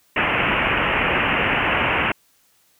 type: low-pass noise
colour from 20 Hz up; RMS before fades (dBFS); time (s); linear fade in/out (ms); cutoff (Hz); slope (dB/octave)
white; -20; 0.16-2.12; 5; 2900; 96
effects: white hiss -60 dBFS RMS until 2.79 s